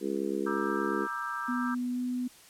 harmonic tone, 68.5 Hz, C#2, 20 cents flat, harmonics 3 / 4 / 5 / 6 / 7, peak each -36 / -36 / -33 / -34 / -39 dBFS, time 0-1.08 s, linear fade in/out 50 ms
sine chord, E half-diminished seventh, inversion second, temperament just, 949.3 / 1186.7 / 1318.5 / 1582.2 Hz, Bb5 / D6 / E6 / G6, +31 / +18 / 0 / +16 cents, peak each -40 / -37 / -37 / -37 dBFS, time 0.46-1.75 s, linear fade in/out 10 ms
sine tone with pitch glide, 246.9 to 249 Hz, B3 to B3, 0 to +14 cents, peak -29 dBFS, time 1.48-2.28 s, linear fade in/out 10 ms, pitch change +14 cents, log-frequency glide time 1.92-1.99 s
effects white hiss -55 dBFS RMS until 2.49 s + low-pass 12000 Hz 12 dB/octave

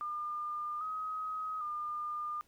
sine tone with pitch steps, 1205 / 1264 / 1207 Hz, D6 / D#6 / D6, +44 / +27 / +47 cents, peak -35 dBFS, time 0.01-2.41 s, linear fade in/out 0 ms, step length 800 ms, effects pink hiss -69 dBFS RMS until 2.47 s

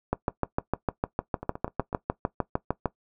two click trains, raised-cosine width 1 ms, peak -21 / -10 dBFS, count 5 / 19, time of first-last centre 1.43-1.929 / 0.13-2.857 s, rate 8.02 / 6.6 Hz, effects noise-tail reverb RT60 0.1 s tail -18 dB re dry

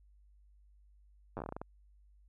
slowing click train, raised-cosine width 1 ms, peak -26 dBFS, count 11, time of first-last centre 1.37-1.615 s, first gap 9 ms, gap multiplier 1.21, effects added 50 Hz sine -60 dBFS peak until 2.28 s

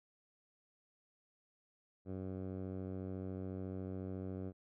10% pulse tone with low-pass filter, 94 Hz, F#2, 28 cents sharp, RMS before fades -43 dBFS, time 2.05-4.53 s, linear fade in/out 50 ms, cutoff 540 Hz, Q 0.55, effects none

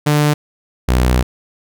sawtooth tone pair in turn, 148.6 / 62.3 Hz, D3 / B1, +21 / +16 cents, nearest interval octave + minor third, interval 1505 cents, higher first, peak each -7 dBFS, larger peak neither, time 0.06-0.34 / 0.88-1.23 s, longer second, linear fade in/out 10 ms, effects none

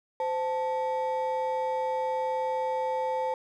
triangle ring-modulated tone, 698.5 Hz, F5, in tune, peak -21 dBFS, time 0.2-3.34 s, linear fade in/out 2 ms, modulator 182 Hz, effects tanh soft clip ceiling -17 dBFS

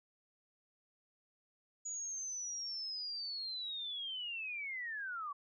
sine linear sweep, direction down, 6860 to 1108.7 Hz, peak -39 dBFS, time 1.85-5.33 s, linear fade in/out 10 ms, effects none

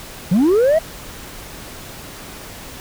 sine linear sweep, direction up, 160.1 to 665 Hz, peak -8 dBFS, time 0.31-0.79 s, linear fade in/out 10 ms, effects tanh soft clip ceiling -10 dBFS + pink hiss -35 dBFS RMS until 2.8 s

